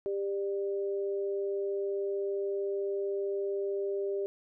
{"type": "tone pair together", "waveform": "sine", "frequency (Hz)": [396.7, 594.4], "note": ["G4", "D5"], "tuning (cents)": [21, 21], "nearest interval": "perfect fifth", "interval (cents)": 700, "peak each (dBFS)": [-30, -39], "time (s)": [0.06, 4.26], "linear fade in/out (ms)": 0, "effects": []}